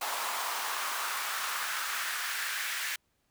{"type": "noise with high-pass filter sweep", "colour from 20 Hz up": "pink", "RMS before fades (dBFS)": -34, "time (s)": [0.01, 2.96], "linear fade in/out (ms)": 5, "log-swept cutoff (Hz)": [870, 1800], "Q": 2.3, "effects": ["pink hiss -75 dBFS RMS until 3.3 s"]}